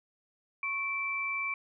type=tone pair together; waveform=sine; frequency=1100 / 2331 Hz; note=C#6 / D7; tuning=-14 / -14 cents; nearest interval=octave + minor second; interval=1300 cents; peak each=-38 / -31 dBFS; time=0.63-1.54 s; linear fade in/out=2 ms; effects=none

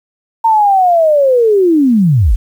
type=linear sweep; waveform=sine; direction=down; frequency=916 to 34.86 Hz; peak=-6 dBFS; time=0.44-2.36 s; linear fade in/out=10 ms; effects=7-bit

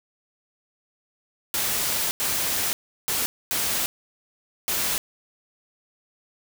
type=noise bursts at uneven times; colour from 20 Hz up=white; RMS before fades=-25 dBFS; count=5; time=1.54-2.11 / 2.2-2.73 / 3.08-3.26 / 3.51-3.86 / 4.68-4.98 s; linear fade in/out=0 ms; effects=none

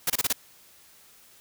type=noise bursts; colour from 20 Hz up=white; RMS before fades=-24 dBFS; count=5; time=0.07-0.328 s; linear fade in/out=5 ms; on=30 ms; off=27 ms; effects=white hiss -55 dBFS RMS until 1.4 s

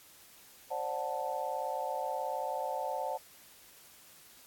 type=chord; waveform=sine; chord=D dominant seventh; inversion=third; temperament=just; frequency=528.6 / 587.3 / 734.2 / 881 Hz; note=C5 / D5 / F#5 / A5; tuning=+18 / 0 / -14 / +2 cents; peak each=-39 / -39 / -38 / -37 dBFS; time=0.7-3.18 s; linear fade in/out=20 ms; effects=white hiss -57 dBFS RMS until 4.46 s + AAC 64 kbps

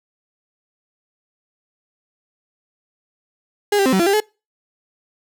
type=tone with pitch steps; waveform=35% pulse; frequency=411 / 393.3 / 260.9 / 189.5 / 341.3 / 396.7 / 426.3 Hz; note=G#4 / G4 / C4 / F#3 / F4 / G4 / G#4; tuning=-18 / +6 / -5 / +42 / -40 / +21 / +45 cents; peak=-12 dBFS; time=3.72-4.203 s; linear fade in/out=5 ms; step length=69 ms; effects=noise-tail reverb RT60 0.3 s tail -26 dB re dry

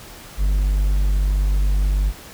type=tone; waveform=triangle; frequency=49.23 Hz; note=G1; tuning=8 cents sharp; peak=-13 dBFS; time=0.37-2.13 s; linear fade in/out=50 ms; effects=pink hiss -40 dBFS RMS until 2.33 s

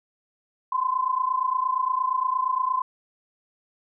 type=tone pair together; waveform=sine; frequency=1017.9 / 1046.5 Hz; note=C6 / C6; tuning=-48 / 0 cents; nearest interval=unison; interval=48 cents; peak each=-24 / -25 dBFS; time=0.72-2.82 s; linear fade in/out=5 ms; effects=none

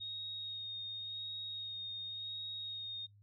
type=tone with vibrato; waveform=sine; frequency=3729 Hz; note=A#7; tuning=in tune; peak=-40 dBFS; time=0-3.07 s; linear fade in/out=20 ms; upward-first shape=sine; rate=0.91 Hz; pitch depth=16 cents each way; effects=noise-tail reverb RT60 0.1 s tail -24 dB re dry + added 102 Hz sine -60 dBFS peak until 3.22 s

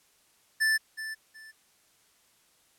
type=tone with echo; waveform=square; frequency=1760 Hz; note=A6; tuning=in tune; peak=-23 dBFS; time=0.6-0.78 s; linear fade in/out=20 ms; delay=370 ms; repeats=2; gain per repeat=-12 dB; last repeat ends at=1.52 s; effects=white hiss -65 dBFS RMS until 2.78 s + low-pass 12000 Hz 12 dB/octave

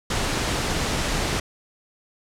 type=noise; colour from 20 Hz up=pink; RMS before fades=-24 dBFS; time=0.1-1.4 s; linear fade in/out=5 ms; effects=low-pass 8000 Hz 12 dB/octave

